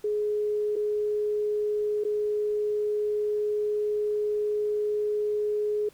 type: tone with dropouts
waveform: sine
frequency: 419.8 Hz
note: G#4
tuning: 19 cents sharp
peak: -24 dBFS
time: 0.04-5.89 s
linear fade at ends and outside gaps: 5 ms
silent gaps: 0.758-0.763 / 2.039-2.049 s
effects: pink hiss -58 dBFS RMS until 5.93 s